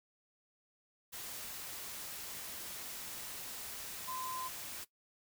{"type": "tone in noise", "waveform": "sine", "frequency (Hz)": 1027, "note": "C6", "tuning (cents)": -33, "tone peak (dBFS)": -40, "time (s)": [4.07, 4.49], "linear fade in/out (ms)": 20, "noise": "white", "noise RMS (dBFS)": -45, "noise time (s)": [1.12, 4.85], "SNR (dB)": 2, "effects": ["noise-tail reverb RT60 0.1 s tail -17 dB re dry"]}